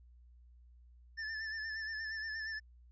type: tone with vibrato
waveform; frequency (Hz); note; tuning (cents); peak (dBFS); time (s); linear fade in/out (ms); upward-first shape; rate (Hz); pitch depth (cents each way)
square; 1760; A6; 0; -39; 1.17-2.6; 20; sine; 8.5; 44
effects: added 60 Hz sine -57 dBFS peak until 2.91 s + resampled to 16000 Hz